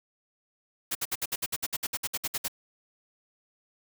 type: noise bursts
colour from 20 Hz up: white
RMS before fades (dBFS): -30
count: 16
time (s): 0.91-2.482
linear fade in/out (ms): 10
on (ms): 42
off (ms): 60
effects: none